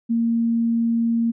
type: tone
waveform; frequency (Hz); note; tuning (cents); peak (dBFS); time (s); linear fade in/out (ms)
sine; 231.1; A#3; -15; -17; 0.09-1.32; 20
effects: none